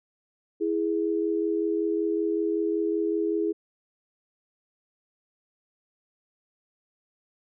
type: tone pair together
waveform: sine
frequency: 330 / 415.3 Hz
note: E4 / G#4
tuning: +2 / 0 cents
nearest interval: major third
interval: 398 cents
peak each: -26 dBFS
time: 0.6-3.53 s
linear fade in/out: 20 ms
effects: none